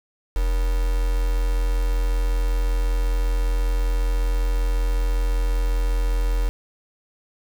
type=tone with quantisation; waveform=sine; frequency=42.64 Hz; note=F1; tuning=41 cents flat; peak=-18 dBFS; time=0.36-6.49 s; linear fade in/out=0 ms; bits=5; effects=none